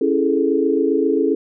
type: chord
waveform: sine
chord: A major seventh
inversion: first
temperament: just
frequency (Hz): 275 / 330 / 412.5 / 440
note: C#4 / E4 / G#4 / A4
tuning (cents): -14 / +2 / -12 / 0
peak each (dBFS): -20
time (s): 0.01-1.35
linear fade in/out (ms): 5
effects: none